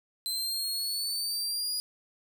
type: exponential sweep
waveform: sawtooth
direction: up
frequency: 4069 to 4905 Hz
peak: -27 dBFS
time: 0.26-1.8 s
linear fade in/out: 0 ms
effects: none